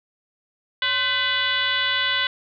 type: tone with frequency modulation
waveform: sine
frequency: 2489 Hz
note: D#7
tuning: in tune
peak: -19 dBFS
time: 0.82-2.27 s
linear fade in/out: 2 ms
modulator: 482 Hz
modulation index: 2.7
effects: none